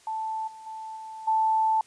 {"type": "tone with level steps", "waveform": "sine", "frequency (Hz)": 880, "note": "A5", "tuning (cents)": 0, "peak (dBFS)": [-28, -42, -35, -37, -20], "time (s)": [0.07, 1.81], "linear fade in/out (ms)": 2, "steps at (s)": [0.47, 0.66, 0.96, 1.27], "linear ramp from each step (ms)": 10, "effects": ["white hiss -57 dBFS RMS until 1.86 s", "resampled to 22050 Hz"]}